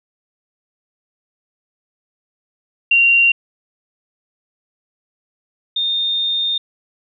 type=tone pair in turn; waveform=sine; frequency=2762 / 3647 Hz; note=F7 / A#7; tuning=-20 / -39 cents; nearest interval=perfect fourth; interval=481 cents; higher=second; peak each=-9 / -16 dBFS; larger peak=first; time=2.91-3.32 / 5.76-6.58 s; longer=second; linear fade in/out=5 ms; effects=none